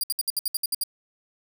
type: tone bursts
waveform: 10% pulse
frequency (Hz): 4800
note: D8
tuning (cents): +37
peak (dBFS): -16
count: 10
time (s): 0.01-0.836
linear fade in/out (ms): 2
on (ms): 25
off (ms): 64
effects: none